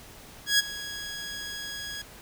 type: tone with ADSR envelope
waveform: 15% pulse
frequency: 1661 Hz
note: G#6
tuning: in tune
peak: -11 dBFS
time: 0.46-2.02 s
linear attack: 130 ms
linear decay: 21 ms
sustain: -17 dB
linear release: 6 ms
effects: pink hiss -48 dBFS RMS until 2.21 s